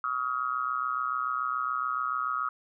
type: tone with amplitude modulation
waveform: sine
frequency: 1265 Hz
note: D#6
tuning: 28 cents sharp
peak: -23 dBFS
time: 0.04-2.49 s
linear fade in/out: 2 ms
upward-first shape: sine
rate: 127 Hz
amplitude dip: 100%
effects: none